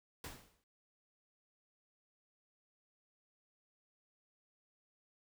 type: noise with exponential decay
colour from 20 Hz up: pink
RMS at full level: -44 dBFS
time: 0.24-0.64 s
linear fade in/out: 2 ms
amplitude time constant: 86 ms
effects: none